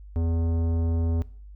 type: tone with tanh clipping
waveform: sine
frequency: 83 Hz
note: E2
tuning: 12 cents sharp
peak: -24 dBFS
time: 0.16-1.22 s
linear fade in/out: 0 ms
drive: 15 dB
effects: noise-tail reverb RT60 0.5 s tail -20 dB re dry + added 50 Hz sine -41 dBFS peak until 1.55 s